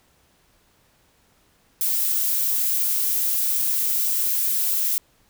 violet noise, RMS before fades -22 dBFS, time 1.81-4.98 s, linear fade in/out 0 ms, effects pink hiss -61 dBFS RMS until 5.29 s

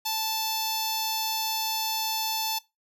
10% pulse tone with notch filter, 879 Hz, A5, 2 cents flat, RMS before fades -29 dBFS, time 0.05-2.59 s, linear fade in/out 10 ms, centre 1900 Hz, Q 0.57, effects noise-tail reverb RT60 0.2 s tail -20 dB re dry

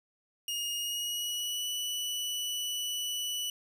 sawtooth tone with pitch glide, 2857 to 2961 Hz, F7 to F#7, +39 to +1 cents, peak -29 dBFS, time 0.48-3.5 s, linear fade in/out 2 ms, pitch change +62 cents, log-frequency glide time 0.76-1.66 s, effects none

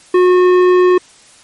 sine tone with tanh clipping, 362.8 Hz, F#4, 34 cents flat, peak -8 dBFS, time 0.14-0.98 s, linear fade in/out 5 ms, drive 13 dB, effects white hiss -44 dBFS RMS until 1.43 s + MP3 48 kbps

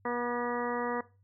harmonic tone with a mistuned harmonic, 241.4 Hz, B3, 39 cents flat, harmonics 1 / 2 / 3 / 4 / 5 / 6 / 7 / 8, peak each -37 / -34 / -40 / -36 / -39 / -47 / -45 / -42 dBFS, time 0.05-1.01 s, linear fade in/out 5 ms, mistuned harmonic 6, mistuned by +29 cents, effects noise-tail reverb RT60 0.3 s tail -18 dB re dry + added 98 Hz sine -62 dBFS peak until 1.23 s

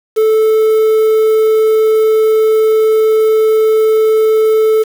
triangle tone with quantisation, 437.6 Hz, A4, 9 cents flat, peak -5 dBFS, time 0.16-4.84 s, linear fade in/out 20 ms, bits 5, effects none

